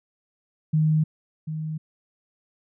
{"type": "tone pair in turn", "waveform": "sine", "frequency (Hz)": [155.56, 156.35], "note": ["D#3", "D#3"], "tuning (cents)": [0, 9], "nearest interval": "unison", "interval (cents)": 9, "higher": "second", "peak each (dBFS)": [-17, -27], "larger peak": "first", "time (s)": [[0.73, 1.04], [1.47, 1.78]], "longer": "neither", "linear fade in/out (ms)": 10, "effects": []}